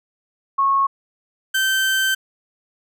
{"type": "tone pair in turn", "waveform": ["sine", "30% pulse"], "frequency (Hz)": [1096, 1550], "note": ["C#6", "G6"], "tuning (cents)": [-20, -20], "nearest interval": "tritone", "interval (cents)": 600, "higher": "second", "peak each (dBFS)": -14, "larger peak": "neither", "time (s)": [[0.58, 0.87], [1.54, 2.15]], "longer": "second", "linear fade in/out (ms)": 10, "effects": []}